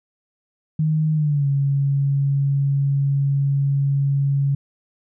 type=tone with pitch glide; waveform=sine; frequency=155.56 to 139.39 Hz; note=D#3 to C#3; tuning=0 to +10 cents; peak=-16 dBFS; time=0.79-4.55 s; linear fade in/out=5 ms; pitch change=-190 cents; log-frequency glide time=1.14-1.47 s; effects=none